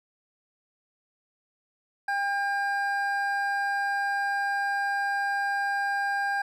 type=tone pair together; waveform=triangle; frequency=800 / 1606.5 Hz; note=G5 / G6; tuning=+35 / +42 cents; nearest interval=octave; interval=1207 cents; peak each=-26 dBFS; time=2.08-6.42 s; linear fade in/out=5 ms; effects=none